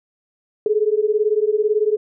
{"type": "beating tone pair", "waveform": "sine", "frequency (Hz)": [416.2, 434.2], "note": ["G#4", "A4"], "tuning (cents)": [4, -23], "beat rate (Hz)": 18, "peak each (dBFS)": [-18, -18], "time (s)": [0.66, 1.97], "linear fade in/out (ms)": 2, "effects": []}